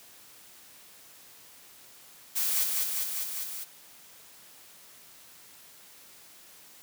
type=noise with echo; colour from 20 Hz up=blue; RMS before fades=-28 dBFS; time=2.35-2.65 s; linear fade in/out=20 ms; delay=200 ms; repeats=5; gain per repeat=-2 dB; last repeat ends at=3.65 s; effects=white hiss -53 dBFS RMS until 6.82 s + high-pass 80 Hz 12 dB/octave